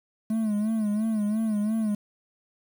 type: tone with vibrato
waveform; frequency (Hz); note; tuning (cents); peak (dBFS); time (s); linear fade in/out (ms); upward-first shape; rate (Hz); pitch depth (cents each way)
triangle; 214.9; A3; -41; -21; 0.3-1.95; 5; sine; 2.9; 73
effects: 8-bit